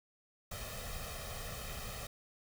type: noise with comb filter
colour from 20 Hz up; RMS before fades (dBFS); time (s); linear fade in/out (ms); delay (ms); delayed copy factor
pink; -43; 0.51-2.07; 5; 1.6; +0.85
effects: none